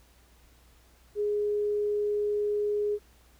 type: tone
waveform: sine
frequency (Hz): 415.3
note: G#4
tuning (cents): 0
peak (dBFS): -25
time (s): 1.15-2.99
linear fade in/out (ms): 50
effects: added 60 Hz sine -58 dBFS peak until 3.39 s + pink hiss -62 dBFS RMS until 3.39 s